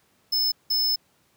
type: tone bursts at uneven times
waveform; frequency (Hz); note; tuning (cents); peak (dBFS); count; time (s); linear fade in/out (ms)
square; 5230; E8; -15; -21; 2; 0.32-0.52 / 0.7-0.96; 10
effects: pink hiss -64 dBFS RMS until 1.36 s + high-pass 100 Hz 12 dB/octave